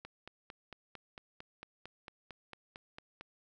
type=click train; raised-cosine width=0.3 ms; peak=-30 dBFS; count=15; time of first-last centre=0.05-3.21 s; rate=4.43 Hz; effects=none